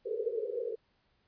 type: band-pass noise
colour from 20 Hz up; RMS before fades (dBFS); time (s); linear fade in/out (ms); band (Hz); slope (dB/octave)
white; -35; 0.05-0.76; 10; 410 to 490; 96
effects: pink hiss -73 dBFS RMS until 1.27 s + resampled to 11025 Hz